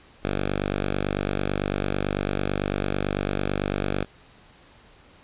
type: tone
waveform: 5% pulse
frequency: 49 Hz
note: G1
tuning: in tune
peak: -13 dBFS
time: 0.23-4.05 s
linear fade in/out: 20 ms
effects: pink hiss -53 dBFS RMS until 5.23 s + resampled to 8000 Hz